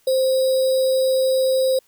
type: tone with sample-and-hold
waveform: sine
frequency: 523.3 Hz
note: C5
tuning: in tune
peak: -15 dBFS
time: 0.07-1.79 s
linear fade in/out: 5 ms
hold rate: 4410 Hz
effects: white hiss -60 dBFS RMS until 1.87 s